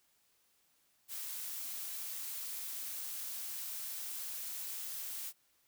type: noise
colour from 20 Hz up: blue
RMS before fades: -42 dBFS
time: 1.08-5.33 s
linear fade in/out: 50 ms
effects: white hiss -73 dBFS RMS until 5.67 s